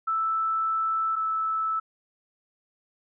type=tone pair in turn; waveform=sine; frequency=1318.5 / 1310.9 Hz; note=E6 / E6; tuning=0 / -10 cents; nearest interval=unison; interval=10 cents; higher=first; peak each=-23 / -24 dBFS; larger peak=first; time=0.07-1.16 / 1.16-1.8 s; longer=first; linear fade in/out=10 ms; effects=none